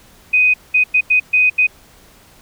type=tone bursts at uneven times; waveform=sine; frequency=2500 Hz; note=D#7; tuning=8 cents sharp; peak=-9 dBFS; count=6; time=0.33-0.54 / 0.74-0.84 / 0.94-1.01 / 1.1-1.2 / 1.33-1.5 / 1.58-1.67 s; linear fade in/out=10 ms; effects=pink hiss -47 dBFS RMS until 2.41 s